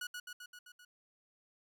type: tone with echo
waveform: sawtooth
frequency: 1461 Hz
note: F#6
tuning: 22 cents flat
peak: -35 dBFS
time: 0.01-0.07 s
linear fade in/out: 5 ms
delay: 130 ms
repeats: 6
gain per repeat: -3 dB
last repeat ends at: 0.85 s
effects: none